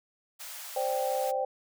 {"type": "high-pass noise", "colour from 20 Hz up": "white", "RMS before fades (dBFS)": -42, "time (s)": [0.39, 1.32], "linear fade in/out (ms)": 20, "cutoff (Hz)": 560, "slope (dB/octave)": 96}
{"type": "chord", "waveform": "sine", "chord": "C suspended second", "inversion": "none", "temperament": "equal", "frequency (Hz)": [523.3, 587.3, 784], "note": ["C5", "D5", "G5"], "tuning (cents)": [0, 0, 0], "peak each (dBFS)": [-30, -34, -31], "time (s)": [0.76, 1.45], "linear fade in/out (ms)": 5}
{"effects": []}